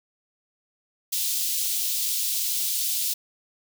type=high-pass noise; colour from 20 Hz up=white; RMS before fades=-26 dBFS; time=1.12-3.14 s; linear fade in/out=10 ms; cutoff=3200 Hz; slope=24 dB/octave; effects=none